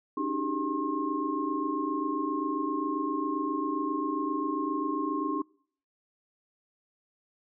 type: tone cluster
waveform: sine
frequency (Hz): 281.5 / 309 / 379.7 / 401.9 / 1071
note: C#4 / D#4 / F#4 / G4 / C6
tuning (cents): +27 / -12 / +45 / +43 / +40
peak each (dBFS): -34 / -32 / -39 / -38 / -32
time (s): 0.17-5.42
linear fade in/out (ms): 5
effects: noise-tail reverb RT60 0.6 s tail -26 dB re dry